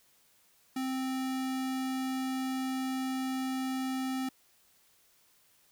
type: tone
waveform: square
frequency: 261.6 Hz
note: C4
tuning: in tune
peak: -32 dBFS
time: 0.76-4.29 s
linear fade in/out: 5 ms
effects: white hiss -66 dBFS RMS until 5.71 s